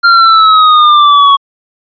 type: exponential sweep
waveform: square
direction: down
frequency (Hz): 1396.9 to 1108.7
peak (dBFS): -3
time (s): 0.03-1.37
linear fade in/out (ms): 20
effects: resampled to 11025 Hz